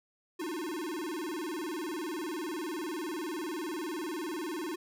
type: tone with vibrato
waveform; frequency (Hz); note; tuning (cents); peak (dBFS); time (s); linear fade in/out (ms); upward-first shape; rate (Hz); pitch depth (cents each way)
square; 330.4; E4; +4; -35; 0.39-4.76; 10; square; 20; 150
effects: none